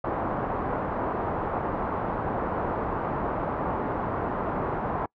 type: low-pass noise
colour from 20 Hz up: white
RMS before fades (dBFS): -29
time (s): 0.04-5.06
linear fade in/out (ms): 5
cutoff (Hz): 1100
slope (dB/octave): 24
effects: noise-tail reverb RT60 0.1 s tail -26 dB re dry